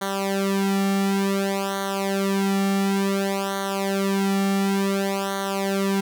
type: tone with flanger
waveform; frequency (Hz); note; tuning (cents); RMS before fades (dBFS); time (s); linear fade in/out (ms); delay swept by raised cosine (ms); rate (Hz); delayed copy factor
sawtooth; 196; G3; 0; -23; 0.01-6.01; 10; 0.39 to 1.99; 0.56; -1
effects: none